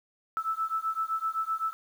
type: beating tone pair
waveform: sine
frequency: 1311 / 1318.8 Hz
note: E6 / E6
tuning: -10 / 0 cents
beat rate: 7.8 Hz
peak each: -31 dBFS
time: 0.37-1.73 s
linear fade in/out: 0 ms
effects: 9-bit